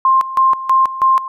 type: tone with tremolo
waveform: sine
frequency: 1056 Hz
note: C6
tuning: 16 cents sharp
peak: -8 dBFS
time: 0.05-1.28 s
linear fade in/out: 2 ms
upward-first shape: square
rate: 3.1 Hz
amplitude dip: 80%
effects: none